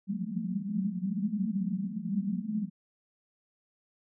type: band-pass noise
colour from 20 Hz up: pink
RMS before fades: -32 dBFS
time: 0.07-2.7 s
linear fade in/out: 50 ms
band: 180 to 220 Hz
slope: 96 dB/octave
effects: none